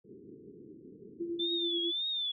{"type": "low-pass noise", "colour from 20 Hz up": "white", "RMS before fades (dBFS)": -49, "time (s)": [0.04, 1.42], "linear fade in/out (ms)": 10, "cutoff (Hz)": 440, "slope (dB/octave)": 96}
{"type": "tone with tremolo", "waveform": "sine", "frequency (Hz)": 341.2, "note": "F4", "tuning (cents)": -40, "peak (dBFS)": -31, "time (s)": [1.19, 1.92], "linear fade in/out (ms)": 20, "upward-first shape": "sine", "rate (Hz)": 9.2, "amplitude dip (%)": 50}
{"type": "tone with vibrato", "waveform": "sine", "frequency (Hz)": 3520, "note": "A7", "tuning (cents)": 0, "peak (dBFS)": -31, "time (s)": [1.39, 2.32], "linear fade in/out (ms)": 10, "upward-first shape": "triangle", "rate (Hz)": 1.8, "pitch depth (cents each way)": 120}
{"effects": ["high-pass 200 Hz 12 dB/octave"]}